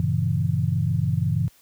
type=chord; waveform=sine; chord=G diminished seventh; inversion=none; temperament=equal with one note detuned; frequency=96.26 / 116.54 / 138.59 / 164.81 Hz; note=G2 / Bb2 / Db3 / Fb3; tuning=-31 / 0 / 0 / 0 cents; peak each=-25 dBFS; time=0-1.48 s; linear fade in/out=0 ms; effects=white hiss -57 dBFS RMS until 1.61 s + high-pass 60 Hz 12 dB/octave